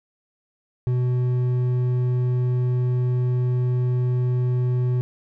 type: tone with hard clipping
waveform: triangle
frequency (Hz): 124.6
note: B2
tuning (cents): +16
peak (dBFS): -20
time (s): 0.87-5.01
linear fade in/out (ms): 0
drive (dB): 9
effects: none